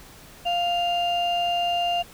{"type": "tone pair together", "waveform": "sine", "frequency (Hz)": [700, 2800], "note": ["F5", "F7"], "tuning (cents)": [4, 4], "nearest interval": "2 octaves", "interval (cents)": 2400, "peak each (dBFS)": [-21, -25], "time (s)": [0.45, 2.03], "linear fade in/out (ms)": 20, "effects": ["tanh soft clip ceiling -17 dBFS", "pink hiss -47 dBFS RMS until 2.13 s"]}